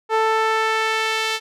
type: tone with band-pass filter sweep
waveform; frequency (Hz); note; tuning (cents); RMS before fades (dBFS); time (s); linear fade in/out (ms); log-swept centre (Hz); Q
sawtooth; 441.8; A4; +7; -20; 0.09-1.4; 50; 920 to 3400; 1
effects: none